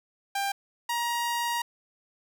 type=tone pair in turn; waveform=sawtooth; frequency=794 / 946.1 Hz; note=G5 / A#5; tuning=+22 / +25 cents; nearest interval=minor third; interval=303 cents; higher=second; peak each=-23 dBFS; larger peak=neither; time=0.35-0.52 / 0.89-1.62 s; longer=second; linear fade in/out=5 ms; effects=none